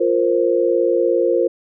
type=chord; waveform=sine; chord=F suspended fourth; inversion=none; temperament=equal with one note detuned; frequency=349.2 / 466.2 / 526.3 Hz; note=F4 / Bb4 / C5; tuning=0 / 0 / +10 cents; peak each=-18 dBFS; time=0-1.48 s; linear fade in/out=10 ms; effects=none